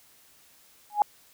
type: tone with exponential growth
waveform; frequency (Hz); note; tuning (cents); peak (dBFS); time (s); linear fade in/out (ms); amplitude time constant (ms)
sine; 830.6; G#5; 0; -13; 0.9-1.02; 1; 25
effects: white hiss -58 dBFS RMS until 1.33 s